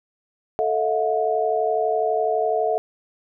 sine tone cluster, 440.5 / 646 / 718 Hz, A4 / E5 / F5, +2 / -35 / +48 cents, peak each -23 dBFS, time 0.59-2.78 s, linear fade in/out 0 ms, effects none

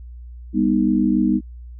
sine chord, G augmented, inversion none, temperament equal with one note detuned, 200 / 246.9 / 311.1 Hz, G3 / B3 / D#4, +35 / 0 / 0 cents, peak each -19 dBFS, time 0.53-1.41 s, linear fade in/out 50 ms, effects added 60 Hz sine -34 dBFS peak until 1.79 s

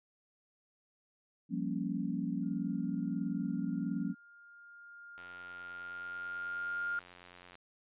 sine chord, G half-diminished seventh, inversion third, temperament equal, 174.61 / 196 / 233.1 / 277.2 Hz, F3 / G3 / Bb3 / Db4, 0 / 0 / 0 / 0 cents, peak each -38 dBFS, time 1.49-4.15 s, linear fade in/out 50 ms
sine tone with exponential growth, 1409 Hz, F6, 15 cents sharp, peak -32 dBFS, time 2.43-6.99 s, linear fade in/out 1 ms, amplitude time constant 990 ms
click train, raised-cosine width 0.3 ms, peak -37 dBFS, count 213, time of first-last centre 5.18-7.554 s, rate 89.3 Hz
effects resampled to 8000 Hz

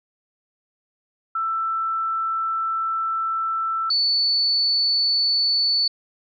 sine tone pair in turn, 1329 / 4470 Hz, E6 / C#8, +14 / +14 cents, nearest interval octave + major sixth, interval 2100 cents, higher second, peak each -21 / -17 dBFS, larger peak second, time 1.35-3.9 / 3.9-5.88 s, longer first, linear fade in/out 5 ms, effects none

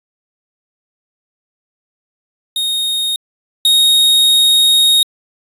45% pulse tone pair in turn, 3720 / 3739 Hz, A#7 / A#7, -4 / +4 cents, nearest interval unison, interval 8 cents, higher second, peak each -15 / -8 dBFS, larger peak second, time 2.56-3.16 / 3.65-5.03 s, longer second, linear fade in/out 2 ms, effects resampled to 32000 Hz

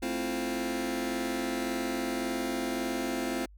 sawtooth chord, F major seventh, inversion first, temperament just, 218.3 / 261.9 / 327.4 / 349.2 Hz, A3 / C4 / E4 / F4, -13 / +2 / -12 / 0 cents, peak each -35 / -29 / -34 / -31 dBFS, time 0.02-3.46 s, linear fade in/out 10 ms, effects added 50 Hz sine -50 dBFS peak until 3.57 s

